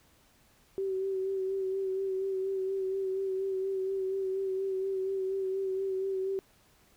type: tone with vibrato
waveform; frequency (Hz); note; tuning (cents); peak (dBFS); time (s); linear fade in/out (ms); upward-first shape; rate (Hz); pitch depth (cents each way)
sine; 383.3; G4; -39; -29; 0.78-6.39; 0; sine; 4.2; 28
effects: pink hiss -64 dBFS RMS until 6.96 s